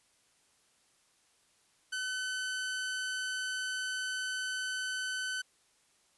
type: tone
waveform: sawtooth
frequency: 1515 Hz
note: F#6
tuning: 40 cents sharp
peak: -30 dBFS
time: 1.92-5.42 s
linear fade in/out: 10 ms
effects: white hiss -69 dBFS RMS until 6.17 s + resampled to 24000 Hz